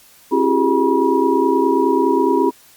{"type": "tone cluster", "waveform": "sine", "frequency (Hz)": [269.9, 337.7, 382.7, 412.2, 964], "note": ["C#4", "E4", "G4", "G#4", "B5"], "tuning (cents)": [-46, 42, -42, -13, -42], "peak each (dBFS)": -19, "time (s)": [0.31, 2.51], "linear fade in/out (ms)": 20, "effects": ["white hiss -48 dBFS RMS until 2.76 s", "Opus 48 kbps"]}